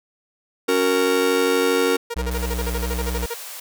45% pulse chord, F# major, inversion second, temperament just, 277.5 / 370 / 462.5 Hz, C#4 / F#4 / A#4, +2 / 0 / -14 cents, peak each -24 / -23 / -19 dBFS, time 0.68-1.97 s, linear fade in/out 10 ms
sawtooth tone bursts, 469.6 Hz, A#4, 13 cents sharp, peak -21 dBFS, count 16, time 2.1-3.343 s, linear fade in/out 10 ms, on 43 ms, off 37 ms
square tone with vibrato, 61.4 Hz, B1, 9 cents flat, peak -24 dBFS, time 2.16-3.26 s, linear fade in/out 5 ms, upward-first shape square, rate 1.5 Hz, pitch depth 17 cents each way
white high-pass noise, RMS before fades -35 dBFS, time 2.31-3.6 s, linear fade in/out 5 ms, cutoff 450 Hz, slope 48 dB/octave
effects none

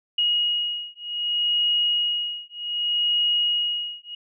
sine beating tone pair, 2886 / 2886.65 Hz, F#7 / F#7, -44 / -43 cents, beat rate 0.65 Hz, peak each -24 dBFS, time 0.18-4.15 s, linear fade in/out 5 ms, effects none

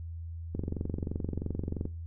click train, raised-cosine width 3 ms, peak -20 dBFS, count 31, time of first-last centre 0.55-1.854 s, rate 23 Hz, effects noise-tail reverb RT60 0.3 s tail -18 dB re dry + added 83 Hz sine -37 dBFS peak until 2.06 s

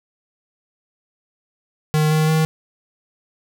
square tone with pitch steps, 153.8 / 155.86 / 157.94 Hz, D#3 / D#3 / D#3, -20 / +3 / +26 cents, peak -15 dBFS, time 1.94-2.45 s, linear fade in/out 0 ms, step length 170 ms, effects none

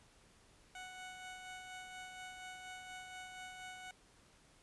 15% pulse tone with tremolo, 740 Hz, F#5, in tune, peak -40 dBFS, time 0.75-3.91 s, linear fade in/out 2 ms, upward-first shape sine, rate 4.2 Hz, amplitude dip 35%, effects pink hiss -66 dBFS RMS until 4.62 s + resampled to 24000 Hz

